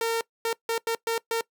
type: tone bursts at uneven times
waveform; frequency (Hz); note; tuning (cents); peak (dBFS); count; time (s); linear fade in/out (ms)
sawtooth; 457.3; A#4; -33; -20; 6; 0.01-0.21 / 0.45-0.53 / 0.69-0.78 / 0.87-0.95 / 1.07-1.18 / 1.31-1.41; 2
effects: noise-tail reverb RT60 0.1 s tail -21 dB re dry